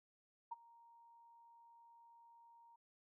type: tone with ADSR envelope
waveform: sine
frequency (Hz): 932.3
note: A#5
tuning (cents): 0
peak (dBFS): -40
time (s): 0.51-2.76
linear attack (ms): 12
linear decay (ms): 23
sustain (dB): -22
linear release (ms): 6
effects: none